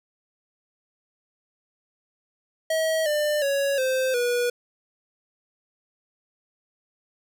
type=tone with pitch steps; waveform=square; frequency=640 / 597.1 / 557.2 / 519.8 / 485 Hz; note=D#5 / D5 / C#5 / C5 / B4; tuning=+49 / +29 / +9 / -11 / -31 cents; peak=-22 dBFS; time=2.7-4.5 s; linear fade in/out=5 ms; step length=360 ms; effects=none